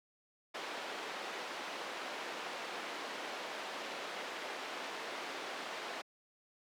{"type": "band-pass noise", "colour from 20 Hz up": "pink", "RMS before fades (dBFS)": -43, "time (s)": [0.54, 6.02], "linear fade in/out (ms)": 10, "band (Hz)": [430, 3700], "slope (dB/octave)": 12, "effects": ["high-pass 200 Hz 12 dB/octave"]}